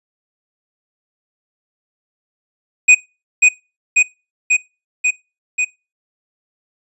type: tone with echo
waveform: square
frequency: 2489 Hz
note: D#7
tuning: in tune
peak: -5 dBFS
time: 2.88-2.95 s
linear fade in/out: 10 ms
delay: 540 ms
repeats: 5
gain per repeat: -2 dB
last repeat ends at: 5.65 s
effects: noise-tail reverb RT60 0.3 s tail -23 dB re dry + resampled to 24000 Hz